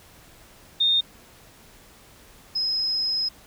sine tone pair in turn, 3662 / 5109 Hz, A#7 / D#8, -32 / +45 cents, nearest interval tritone, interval 577 cents, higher second, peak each -17 / -22 dBFS, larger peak first, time 0.8-1.01 / 2.55-3.29 s, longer second, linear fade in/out 10 ms, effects pink hiss -51 dBFS RMS until 3.46 s

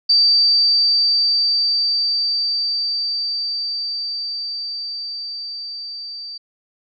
sine tone with level ramp, 4645 Hz, D8, 20 cents flat, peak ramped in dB -10 to -29 dBFS, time 0.09-6.38 s, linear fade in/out 10 ms, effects none

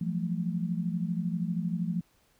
sine tone cluster, 170.8 / 183.5 / 218.8 Hz, F3 / F#3 / A3, -38 / -14 / -9 cents, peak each -30 / -34 / -35 dBFS, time 0.01-2.01 s, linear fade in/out 5 ms, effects pink hiss -67 dBFS RMS until 2.39 s

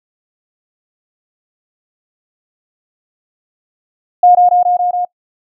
sine tone with echo, 715 Hz, F5, 41 cents sharp, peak -3 dBFS, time 4.23-4.35 s, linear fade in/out 5 ms, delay 140 ms, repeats 5, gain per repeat -2 dB, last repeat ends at 5.05 s, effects noise-tail reverb RT60 0.1 s tail -25 dB re dry

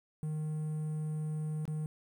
triangle tone with dropouts, 154.3 Hz, D#3, 14 cents flat, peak -31 dBFS, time 0.23-1.86 s, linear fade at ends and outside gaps 0 ms, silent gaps 1.654-1.678 s, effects 10-bit

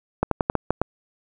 clicks, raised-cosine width 1 ms, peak -5 dBFS, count 7, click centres 0.23 / 0.313 / 0.408 / 0.499 / 0.553 / 0.706 / 0.816 s, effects none

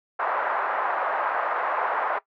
pink band-pass noise, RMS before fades -26 dBFS, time 0.19-2.19 s, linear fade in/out 10 ms, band 650 to 1500 Hz, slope 24 dB/octave, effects noise-tail reverb RT60 0.1 s tail -18 dB re dry

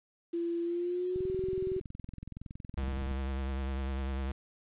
sine tone with pitch glide, 340.2 to 375.3 Hz, F4 to F#4, -45 to +25 cents, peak -30 dBFS, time 0.33-1.8 s, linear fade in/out 10 ms, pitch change +170 cents, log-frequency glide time 0.63-1.3 s
click train, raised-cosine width 5 ms, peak -30 dBFS, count 43, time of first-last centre 1.16-3.113 s, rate 21.5 Hz
square tone with vibrato, 67 Hz, C2, 42 cents sharp, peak -33 dBFS, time 2.77-4.32 s, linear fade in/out 5 ms, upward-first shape sine, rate 10 Hz, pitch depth 43 cents each way
effects resampled to 8000 Hz + 10-bit

